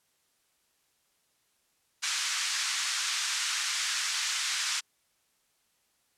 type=band-pass noise; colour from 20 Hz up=white; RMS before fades=-31 dBFS; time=2.02-4.81 s; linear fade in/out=20 ms; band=1200 to 7300 Hz; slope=24 dB/octave; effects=white hiss -72 dBFS RMS until 6.17 s + low-pass 12000 Hz 12 dB/octave